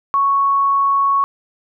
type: tone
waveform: sine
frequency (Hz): 1108.7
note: C#6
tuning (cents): 0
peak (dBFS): -12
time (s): 0.14-1.24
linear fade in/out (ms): 0
effects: none